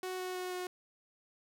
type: tone with pitch steps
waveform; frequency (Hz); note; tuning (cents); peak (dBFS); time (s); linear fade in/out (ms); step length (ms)
sawtooth; 370 / 367.7 / 365.3 / 363; F#4 / F#4 / F#4 / F#4; 0 / -11 / -22 / -33; -33; 0.03-0.67; 2; 160
effects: none